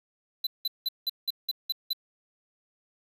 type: tone bursts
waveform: square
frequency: 4007 Hz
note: B7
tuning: 24 cents sharp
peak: -26 dBFS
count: 8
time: 0.44-1.932 s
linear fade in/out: 5 ms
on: 29 ms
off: 180 ms
effects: 9-bit